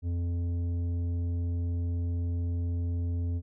sine tone with tanh clipping, 86.4 Hz, F2, 18 cents flat, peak -29 dBFS, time 0.02-3.42 s, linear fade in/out 50 ms, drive 9 dB, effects none

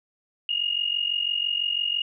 sine tone pair together, 2832 / 2878 Hz, F7 / F#7, +23 / -49 cents, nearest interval unison, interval 28 cents, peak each -26 dBFS, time 0.49-2.02 s, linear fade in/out 2 ms, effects none

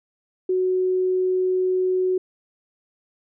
sine tone, 370 Hz, F#4, in tune, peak -18 dBFS, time 0.49-2.18 s, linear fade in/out 5 ms, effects none

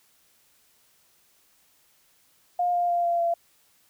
sine tone with pitch steps, 709 / 702.1 / 695.2 / 688.4 / 681.7 Hz, F5 / F5 / F5 / F5 / F5, +26 / +9 / -8 / -25 / -42 cents, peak -21 dBFS, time 2.59-3.34 s, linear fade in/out 5 ms, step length 150 ms, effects white hiss -63 dBFS RMS until 3.89 s

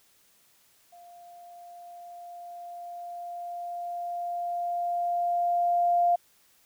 sine tone with level ramp, 698.5 Hz, F5, in tune, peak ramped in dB -48 to -19 dBFS, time 0.92-6.16 s, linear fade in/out 10 ms, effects white hiss -63 dBFS RMS until 6.65 s

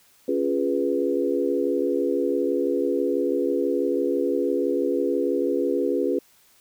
sine chord, C# dominant seventh, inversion none, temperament equal, 277.2 / 349.2 / 415.3 / 493.9 Hz, C#4 / E#4 / G#4 / B4, 0 / 0 / 0 / 0 cents, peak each -26 dBFS, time 0.28-6.19 s, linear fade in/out 5 ms, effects white hiss -58 dBFS RMS until 6.6 s

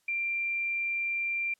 sine tone, 2370 Hz, D7, 15 cents sharp, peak -28 dBFS, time 0.08-1.54 s, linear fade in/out 5 ms, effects white hiss -72 dBFS RMS until 1.59 s + low-pass 11000 Hz 12 dB/octave

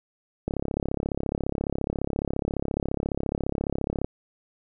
click train, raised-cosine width 2 ms, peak -13 dBFS, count 124, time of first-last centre 0.48-4.045 s, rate 34.5 Hz, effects none

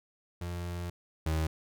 35% pulse tone pair in turn, 87.31 / 79.41 Hz, F2 / D#2, 0 / +36 cents, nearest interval major second, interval 164 cents, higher first, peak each -33 / -26 dBFS, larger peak second, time 0.41-0.9 / 1.26-1.47 s, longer first, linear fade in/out 5 ms, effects none

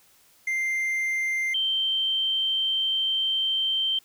triangle / sine tone pair in turn, 2093 / 3127 Hz, C7 / G7, 0 / -5 cents, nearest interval perfect fifth, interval 695 cents, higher second, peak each -22 dBFS, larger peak neither, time 0.47-1.54 / 1.54-3.99 s, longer second, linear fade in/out 5 ms, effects white hiss -59 dBFS RMS until 4.04 s

